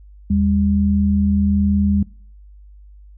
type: tone pair together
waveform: sine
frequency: 79.77 / 201 Hz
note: D#2 / G3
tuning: +44 / +44 cents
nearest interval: octave + major third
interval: 1600 cents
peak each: -18 / -15 dBFS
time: 0.3-2.03 s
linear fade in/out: 5 ms
effects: noise-tail reverb RT60 0.5 s tail -23 dB re dry + added 50 Hz sine -40 dBFS peak until 3.17 s